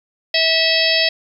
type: harmonic tone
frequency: 650 Hz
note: E5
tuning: 24 cents flat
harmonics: 1 / 3 / 4 / 5 / 6 / 7 / 8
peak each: -21 / -21 / -21 / -21 / -21 / -21 / -21 dBFS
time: 0.34-1.09 s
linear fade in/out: 5 ms
effects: 8-bit